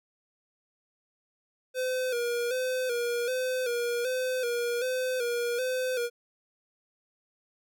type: tone with vibrato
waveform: square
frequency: 493.9 Hz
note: B4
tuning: in tune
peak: -28 dBFS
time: 1.74-6.1 s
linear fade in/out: 50 ms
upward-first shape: square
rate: 1.3 Hz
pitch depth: 60 cents each way
effects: none